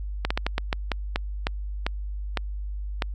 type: slowing click train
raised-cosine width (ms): 0.3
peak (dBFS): -8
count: 12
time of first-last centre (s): 0.25-3.022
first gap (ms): 55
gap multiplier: 1.28
effects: added 50 Hz sine -29 dBFS peak until 3.14 s